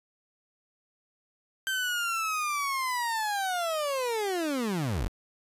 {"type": "linear sweep", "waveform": "30% pulse", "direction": "down", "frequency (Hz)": [1563, 32.7], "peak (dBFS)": -25, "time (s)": [1.67, 5.08], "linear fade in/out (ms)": 0, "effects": ["resampled to 32000 Hz"]}